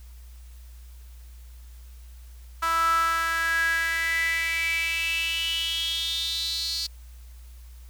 sawtooth tone with high-pass filter sweep, 329.6 Hz, E4, in tune, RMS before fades -26 dBFS, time 2.62-6.87 s, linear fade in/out 10 ms, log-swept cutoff 1200 to 4500 Hz, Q 8.7, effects added 60 Hz sine -42 dBFS peak until 7.89 s + white hiss -58 dBFS RMS until 7.89 s

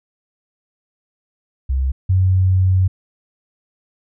sine tone pair in turn, 66 / 93.34 Hz, C2 / F#2, +16 / +16 cents, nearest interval tritone, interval 600 cents, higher second, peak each -15 / -11 dBFS, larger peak second, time 1.69-1.92 / 2.09-2.88 s, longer second, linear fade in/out 10 ms, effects none

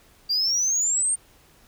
sine exponential sweep, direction up, 4699 to 8870 Hz, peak -18 dBFS, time 0.29-1.16 s, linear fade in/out 20 ms, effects tanh soft clip ceiling -18 dBFS + pink hiss -56 dBFS RMS until 1.67 s

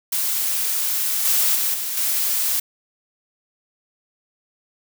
blue noise with level steps, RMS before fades -22 / -18 / -21 / -26 / -21 dBFS, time 0.12-2.6 s, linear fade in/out 5 ms, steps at 1.25 / 1.55 / 1.74 / 1.97 s, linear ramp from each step 2 ms, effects none

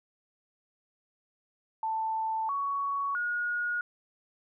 sine tone with pitch steps, 885 / 1119 / 1442 Hz, A5 / C#6 / F#6, +10 / +16 / -45 cents, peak -28 dBFS, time 1.83-3.81 s, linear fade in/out 2 ms, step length 660 ms, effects none

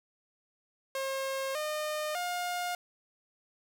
sawtooth tone with pitch steps, 537 / 609 / 711 Hz, C5 / D#5 / F5, +45 / -37 / +31 cents, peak -28 dBFS, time 0.95-2.75 s, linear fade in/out 2 ms, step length 600 ms, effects none

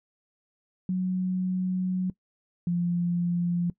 sine tone pair in turn, 184.4 / 174.05 Hz, F#3 / F3, -6 / -6 cents, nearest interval minor second, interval 100 cents, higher first, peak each -24 / -23 dBFS, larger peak second, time 0.89-2.1 / 2.67-3.7 s, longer first, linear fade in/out 2 ms, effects noise-tail reverb RT60 0.1 s tail -20 dB re dry

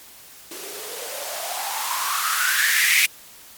violet noise with band-pass filter sweep, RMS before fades -23 dBFS, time 0.51-3.06 s, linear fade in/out 5 ms, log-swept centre 340 to 2300 Hz, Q 7, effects white hiss -45 dBFS RMS until 3.57 s + MP3 96 kbps

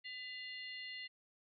harmonic tone with a mistuned harmonic, 704 Hz, F5, 14 cents sharp, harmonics 3 / 4 / 5 / 6, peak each -47 / -49 / -57 / -52 dBFS, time 0.04-1.08 s, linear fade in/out 20 ms, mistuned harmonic 3, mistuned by -86 cents, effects none

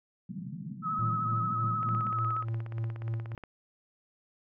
pink band-pass noise, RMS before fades -40 dBFS, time 0.29-2.12 s, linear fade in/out 10 ms, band 140 to 220 Hz, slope 48 dB/octave
sine tone with vibrato, 1283 Hz, E6, 47 cents flat, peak -29 dBFS, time 0.82-2.45 s, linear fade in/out 50 ms, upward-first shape triangle, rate 13 Hz, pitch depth 43 cents each way
triangle tone with tremolo, 113.6 Hz, A#2, 44 cents flat, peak -27 dBFS, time 0.99-3.35 s, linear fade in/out 0 ms, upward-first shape sine, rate 3.4 Hz, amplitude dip 65%
click train, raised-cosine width 0.5 ms, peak -30 dBFS, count 28, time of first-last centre 1.83-3.437 s, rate 16.8 Hz
effects none

